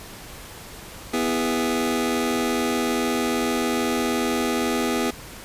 sawtooth chord, E major, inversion second, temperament just, 247.2 / 329.6 / 412 Hz, B3 / E4 / G#4, +2 / 0 / -14 cents, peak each -20 / -23 / -23 dBFS, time 1.13-5.11 s, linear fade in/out 10 ms, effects pink hiss -40 dBFS RMS until 5.44 s + resampled to 32000 Hz

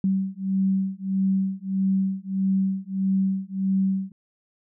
sine beating tone pair, 191.3 / 192.9 Hz, G3 / G3, -42 / -28 cents, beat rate 1.6 Hz, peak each -24 dBFS, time 0.04-4.12 s, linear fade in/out 2 ms, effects none

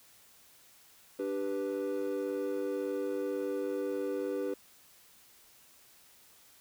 triangle chord, G major, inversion second, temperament equal, 293.7 / 392 / 493.9 Hz, D4 / G4 / B4, 0 / 0 / 0 cents, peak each -35 / -33 / -33 dBFS, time 1.19-4.54 s, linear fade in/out 5 ms, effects tanh soft clip ceiling -23 dBFS + white hiss -60 dBFS RMS until 6.6 s

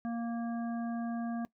harmonic tone, 233.1 Hz, A#3, in tune, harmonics 1 / 3 / 5 / 7, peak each -33 / -42 / -50 / -51 dBFS, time 0.05-1.45 s, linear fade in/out 0 ms, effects noise-tail reverb RT60 0.1 s tail -20 dB re dry

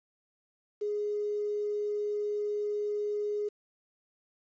sine tone with quantisation, 416 Hz, G#4, 3 cents sharp, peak -29 dBFS, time 0.81-3.49 s, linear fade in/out 10 ms, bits 9, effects resampled to 16000 Hz

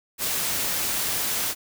white noise, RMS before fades -26 dBFS, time 0.18-1.55 s, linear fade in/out 50 ms, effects none

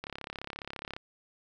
click train, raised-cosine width 0.3 ms, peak -22 dBFS, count 33, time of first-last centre 0.04-0.965 s, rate 34.6 Hz, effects none

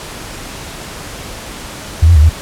sine tone with pitch steps, 80.5 / 86 / 74.2 / 80.3 Hz, E2 / F2 / D2 / E2, -41 / -26 / +18 / -45 cents, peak -3 dBFS, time 2.02-2.296 s, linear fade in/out 10 ms, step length 69 ms, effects pink hiss -28 dBFS RMS until 2.41 s + low-pass 11000 Hz 12 dB/octave

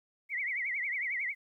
sine tone with vibrato, 2100 Hz, C7, 6 cents sharp, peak -31 dBFS, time 0.29-1.35 s, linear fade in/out 50 ms, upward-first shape triangle, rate 11 Hz, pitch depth 190 cents each way, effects 12-bit

